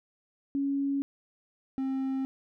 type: tone pair in turn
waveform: sine / triangle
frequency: 278.1 / 266.2 Hz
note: C#4 / C4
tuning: +6 / +30 cents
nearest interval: minor second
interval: 76 cents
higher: first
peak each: -26 dBFS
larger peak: neither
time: 0.55-1.02 / 1.78-2.25 s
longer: neither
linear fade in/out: 0 ms
effects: none